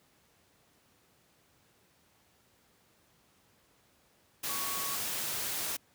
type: tone in noise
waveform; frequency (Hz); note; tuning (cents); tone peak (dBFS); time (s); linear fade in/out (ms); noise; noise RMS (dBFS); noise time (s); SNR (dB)
sine; 1117; C#6; +13; -40; 4.49-4.96; 10; white; -35; 4.43-5.77; -8
effects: pink hiss -67 dBFS RMS until 5.94 s + high-pass 80 Hz 12 dB/octave